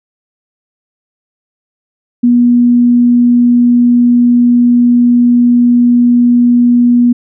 sine tone, 241.8 Hz, B3, 36 cents flat, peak -4 dBFS, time 2.23-7.13 s, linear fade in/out 10 ms, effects none

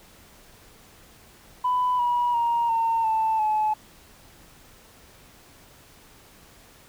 sine tone with pitch steps, 997 / 967.5 / 938.9 / 911.1 / 884.1 / 858 Hz, B5 / B5 / A#5 / A#5 / A5 / A5, +16 / -36 / +12 / -40 / +8 / -44 cents, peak -19 dBFS, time 1.64-3.74 s, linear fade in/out 10 ms, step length 350 ms, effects tanh soft clip ceiling -16 dBFS + pink hiss -52 dBFS RMS until 6.88 s

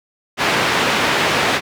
white band-pass noise, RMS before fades -17 dBFS, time 0.37-1.61 s, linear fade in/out 50 ms, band 120 to 2400 Hz, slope 12 dB/octave, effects none

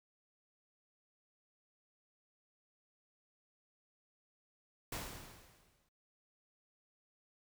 pink noise with exponential decay, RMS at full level -40 dBFS, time 4.92-5.89 s, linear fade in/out 5 ms, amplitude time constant 210 ms, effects noise-tail reverb RT60 0.1 s tail -19 dB re dry

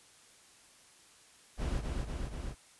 brown noise with echo, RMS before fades -33 dBFS, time 1.57-1.83 s, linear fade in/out 50 ms, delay 240 ms, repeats 3, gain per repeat -2 dB, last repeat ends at 2.55 s, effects white hiss -60 dBFS RMS until 2.79 s + resampled to 24000 Hz

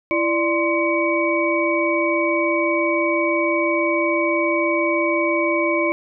sine tone cluster, 334.6 / 589 / 1045 / 2263 Hz, E4 / D5 / C6 / C#7, +26 / +5 / -2 / +35 cents, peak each -21 / -22 / -25 / -22 dBFS, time 0.11-5.92 s, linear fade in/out 0 ms, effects none

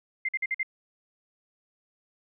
sine tone bursts, 2093 Hz, C7, in tune, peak -25 dBFS, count 5, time 0.25-0.631 s, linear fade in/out 5 ms, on 37 ms, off 49 ms, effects none

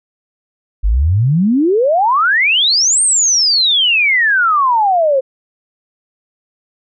sine exponential two-way sweep, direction up then down, 45.67 to 8870 to 513 Hz, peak -9 dBFS, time 0.83-5.21 s, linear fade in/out 20 ms, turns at 3.02 s, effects none

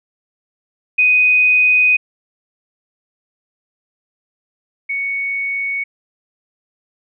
sine tone pair in turn, 2496 / 2224 Hz, D#7 / C#7, +5 / +5 cents, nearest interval major second, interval 200 cents, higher first, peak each -9 / -18 dBFS, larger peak first, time 0.98-1.97 / 4.89-5.84 s, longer first, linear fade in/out 10 ms, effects none

